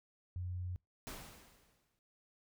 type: tone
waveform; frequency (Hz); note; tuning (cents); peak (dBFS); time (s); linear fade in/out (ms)
sine; 89.9; F#2; -49; -38; 0.36-0.76; 0
type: noise with exponential decay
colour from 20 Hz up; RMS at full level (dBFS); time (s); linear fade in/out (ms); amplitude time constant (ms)
pink; -45; 1.07-1.99; 0; 200
effects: noise-tail reverb RT60 0.2 s tail -25 dB re dry